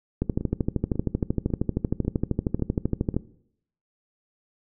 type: two click trains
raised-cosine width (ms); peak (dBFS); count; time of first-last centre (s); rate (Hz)
3; -18 / -10; 6 / 39; 0.41-3.142 / 0.22-3.166; 1.83 / 12.9
effects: noise-tail reverb RT60 0.7 s tail -19 dB re dry